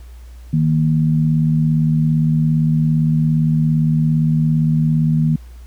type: tone pair together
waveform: sine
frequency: 155.58 / 233.1 Hz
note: D#3 / A#3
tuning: 0 / 0 cents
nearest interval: perfect fifth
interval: 700 cents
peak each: -13 / -19 dBFS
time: 0.53-5.36 s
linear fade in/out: 5 ms
effects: added 60 Hz sine -34 dBFS peak until 5.66 s + pink hiss -52 dBFS RMS until 5.66 s